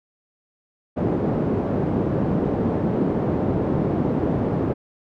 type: band-pass noise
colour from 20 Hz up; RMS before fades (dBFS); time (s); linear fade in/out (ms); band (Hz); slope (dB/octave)
pink; -22; 0.96-4.74; 20; 140 to 450; 12
effects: none